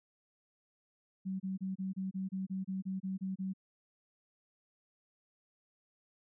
sine tone bursts, 190 Hz, F#3, 46 cents sharp, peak -34 dBFS, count 13, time 1.25-3.536 s, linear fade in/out 20 ms, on 150 ms, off 28 ms, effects none

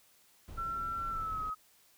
brown noise, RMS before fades -45 dBFS, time 0.48-1.5 s, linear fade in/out 2 ms
sine tone with pitch glide, 1351 to 1267.8 Hz, E6 to D#6, +42 to +32 cents, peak -34 dBFS, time 0.57-1.55 s, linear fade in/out 20 ms, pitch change -110 cents, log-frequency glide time 1.08-1.44 s
effects white hiss -65 dBFS RMS until 1.97 s

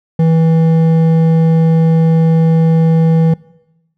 triangle tone with hard clipping, 162.8 Hz, E3, 21 cents flat, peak -9 dBFS, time 0.19-3.34 s, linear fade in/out 5 ms, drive 12 dB, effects noise-tail reverb RT60 1.0 s tail -22 dB re dry

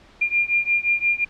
sine beating tone pair, 2400 / 2405.7 Hz, D7 / D7, +37 / +41 cents, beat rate 5.7 Hz, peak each -20 / -21 dBFS, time 0.21-1.25 s, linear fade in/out 10 ms, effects pink hiss -50 dBFS RMS until 1.29 s + low-pass 4000 Hz 12 dB/octave

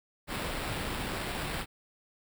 pink noise with sample-and-hold, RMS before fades -35 dBFS, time 0.27-1.66 s, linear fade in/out 50 ms, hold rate 6300 Hz, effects none

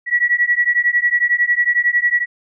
sine beating tone pair, 1928 / 1939 Hz, B6 / B6, -42 / -32 cents, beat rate 11 Hz, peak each -16 dBFS, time 0.06-2.26 s, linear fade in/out 50 ms, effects none

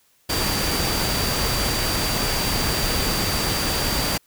sine tone in noise, 4673 Hz, D8, 9 cents flat, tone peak -28 dBFS, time 0.29-4.18 s, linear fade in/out 10 ms, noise pink, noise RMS -23 dBFS, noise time 0.29-4.18 s, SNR -8 dB, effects white hiss -61 dBFS RMS until 4.26 s

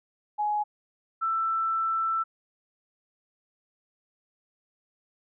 sine tone pair in turn, 838 / 1330.2 Hz, G#5 / E6, +15 / +15 cents, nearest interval minor sixth, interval 800 cents, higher second, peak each -24 dBFS, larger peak neither, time 0.38-0.64 / 1.21-2.24 s, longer second, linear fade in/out 20 ms, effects none

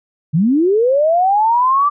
sine linear sweep, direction up, 141.1 to 1182 Hz, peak -10 dBFS, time 0.33-1.9 s, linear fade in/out 20 ms, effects none

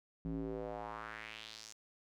square tone with band-pass filter sweep, 55 Hz, A1, in tune, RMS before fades -44 dBFS, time 0.25-1.73 s, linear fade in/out 0 ms, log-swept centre 210 to 6700 Hz, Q 2.6, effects none

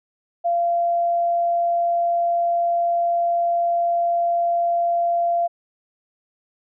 sine tone, 688 Hz, F5, 26 cents flat, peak -17 dBFS, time 0.44-5.48 s, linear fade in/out 20 ms, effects none

